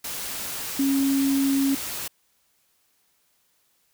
sine tone in noise, 273.9 Hz, C#4, 21 cents flat, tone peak -19 dBFS, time 0.79-1.75 s, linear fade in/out 5 ms, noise white, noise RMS -32 dBFS, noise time 0.04-2.08 s, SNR +10 dB, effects white hiss -67 dBFS RMS until 3.93 s

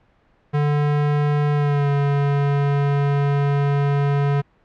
square tone with pitch glide, 146.83 to 141.99 Hz, D3 to C#3, 0 to +42 cents, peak -17 dBFS, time 0.53-4.42 s, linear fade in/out 20 ms, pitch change -58 cents, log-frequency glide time 1.54-1.89 s, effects pink hiss -59 dBFS RMS until 4.64 s + low-pass 2000 Hz 12 dB/octave

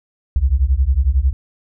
sine beating tone pair, 61 / 72 Hz, B1 / D2, -21 / -34 cents, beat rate 11 Hz, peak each -15 dBFS, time 0.36-1.33 s, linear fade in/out 0 ms, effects none

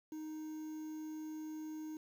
triangle tone with quantisation, 311.1 Hz, D#4, in tune, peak -40 dBFS, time 0.12-1.97 s, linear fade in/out 2 ms, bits 10, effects none

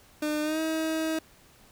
30% pulse tone with pitch glide, 302.1 to 318.6 Hz, D4 to D#4, +49 to +41 cents, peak -24 dBFS, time 0.22-1.19 s, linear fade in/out 5 ms, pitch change +92 cents, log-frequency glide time 0.42-0.6 s, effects pink hiss -57 dBFS RMS until 1.71 s

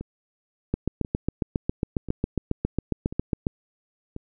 two click trains, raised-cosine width 3 ms, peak -10 / -21 dBFS, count 21 / 5, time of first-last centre 0.74-3.469 / 0.01-4.164 s, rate 7.33 / 0.963 Hz, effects none

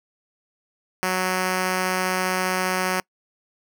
5% pulse tone, 185 Hz, F#3, in tune, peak -10 dBFS, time 1.03-3 s, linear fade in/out 0 ms, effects noise-tail reverb RT60 0.1 s tail -26 dB re dry

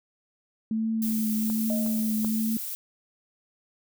sine tone with vibrato, 220 Hz, A3, in tune, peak -24 dBFS, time 0.71-2.57 s, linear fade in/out 2 ms, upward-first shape triangle, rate 1.2 Hz, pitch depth 29 cents each way
violet noise, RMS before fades -34 dBFS, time 1.02-2.75 s, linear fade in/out 0 ms
clicks, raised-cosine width 1 ms, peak -26 / -29 / -22 dBFS, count 3, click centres 1.5 / 1.863 / 2.247 s
sine tone with exponential decay, 622.3 Hz, D#5, in tune, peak -29 dBFS, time 1.7-2.3 s, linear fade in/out 1 ms, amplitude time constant 130 ms
effects none

